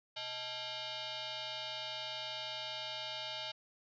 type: tone with frequency modulation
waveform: sine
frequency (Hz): 123.47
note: B2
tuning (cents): 0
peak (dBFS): -39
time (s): 0.16-3.52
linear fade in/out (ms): 10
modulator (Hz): 752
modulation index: 5.7
effects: none